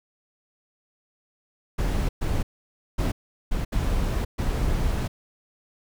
brown noise bursts at uneven times, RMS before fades -24 dBFS, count 6, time 1.78-2.09 / 2.21-2.43 / 2.98-3.12 / 3.51-3.65 / 3.72-4.25 / 4.38-5.08 s, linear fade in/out 10 ms, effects none

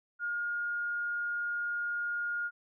sine tone, 1423 Hz, F6, 32 cents sharp, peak -31 dBFS, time 0.19-2.51 s, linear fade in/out 50 ms, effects none

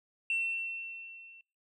sine tone with level ramp, 2702 Hz, E7, 42 cents sharp, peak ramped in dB -26 to -52 dBFS, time 0.3-1.41 s, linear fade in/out 2 ms, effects noise-tail reverb RT60 0.4 s tail -26 dB re dry + tanh soft clip ceiling -25 dBFS

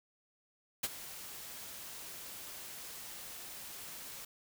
white noise with ADSR envelope, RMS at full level -32 dBFS, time 0.83-4.25 s, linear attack 9 ms, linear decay 36 ms, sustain -15 dB, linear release 6 ms, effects none

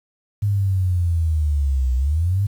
sine linear two-way sweep, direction down then up, 103.83 to 61.74 to 103.83 Hz, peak -16 dBFS, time 0.42-2.47 s, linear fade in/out 10 ms, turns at 1.95 s, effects 8-bit

